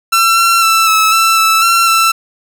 sawtooth tone with pitch steps, 1349 / 1358 / 1329 / 1301 / 1332 / 1317 / 1357 / 1334 Hz, E6 / F6 / E6 / E6 / E6 / E6 / E6 / E6, +40 / -49 / +14 / -23 / +18 / -2 / +50 / +20 cents, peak -4 dBFS, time 0.12-2.12 s, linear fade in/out 10 ms, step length 250 ms, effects none

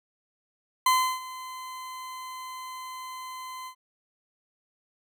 40% pulse tone with ADSR envelope, 1027 Hz, C6, 33 cents flat, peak -17 dBFS, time 0.86-3.75 s, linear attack 4 ms, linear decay 330 ms, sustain -19 dB, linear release 83 ms, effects none

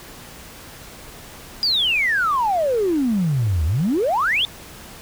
triangle exponential two-way sweep, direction down then up, 4935 to 73.3 to 3620 Hz, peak -13 dBFS, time 1.63-4.45 s, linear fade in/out 0 ms, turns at 3.65 s, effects tanh soft clip ceiling -14 dBFS + pink hiss -40 dBFS RMS until 5.01 s

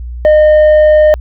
sine tone with tanh clipping, 611 Hz, D#5, 32 cents flat, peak -4 dBFS, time 0.25-1.14 s, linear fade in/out 0 ms, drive 4 dB, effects added 60 Hz sine -20 dBFS peak until 1.2 s

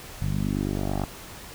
10% pulse tone with low-pass filter sweep, 49 Hz, G1, in tune, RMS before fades -27 dBFS, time 0.22-1.05 s, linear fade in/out 0 ms, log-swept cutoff 130 to 960 Hz, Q 2, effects pink hiss -42 dBFS RMS until 1.54 s

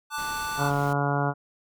square chord, D major, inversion second, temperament equal, 880 / 1174.7 / 1480 Hz, A5 / D6 / F#6, 0 / 0 / 0 cents, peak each -34 dBFS, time 0.1-0.72 s, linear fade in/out 50 ms
pink noise, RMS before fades -42 dBFS, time 0.18-0.93 s, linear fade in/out 2 ms
harmonic tone, 142.4 Hz, C#3, 47 cents sharp, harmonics 1 / 2 / 3 / 4 / 5 / 6 / 7 / 8 / 9 / 10, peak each -26 / -32 / -33 / -34 / -30 / -33 / -34 / -36 / -38 / -33 dBFS, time 0.57-1.34 s, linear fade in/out 50 ms
effects none

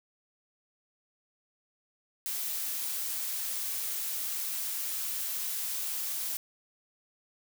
blue noise, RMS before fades -34 dBFS, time 2.26-6.37 s, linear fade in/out 0 ms, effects none

